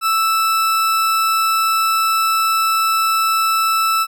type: tone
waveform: 40% pulse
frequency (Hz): 1318.5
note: E6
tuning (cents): 0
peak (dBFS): -13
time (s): 0.01-4.07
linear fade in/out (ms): 50
effects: none